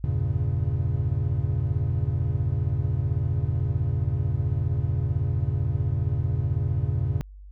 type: chord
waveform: triangle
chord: E diminished seventh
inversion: none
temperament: equal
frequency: 82.41 / 98 / 116.54 / 138.59 Hz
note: E2 / G2 / Bb2 / Db3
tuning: 0 / 0 / 0 / 0 cents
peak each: -26 dBFS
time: 0.04-7.21 s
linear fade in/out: 0 ms
effects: added 49 Hz sine -41 dBFS peak until 7.51 s